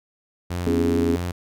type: tone with vibrato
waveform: sawtooth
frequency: 87.2 Hz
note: F2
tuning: 2 cents flat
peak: -21 dBFS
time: 0.5-1.32 s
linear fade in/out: 10 ms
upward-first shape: sine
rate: 2.9 Hz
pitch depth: 24 cents each way
type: chord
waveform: sine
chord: C# minor seventh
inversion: third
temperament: just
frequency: 249.5 / 277.2 / 332.6 / 415.8 Hz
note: B3 / C#4 / E4 / G#4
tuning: +18 / 0 / +16 / +2 cents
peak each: -23 / -24 / -28 / -23 dBFS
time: 0.67-1.16 s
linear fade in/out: 0 ms
effects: none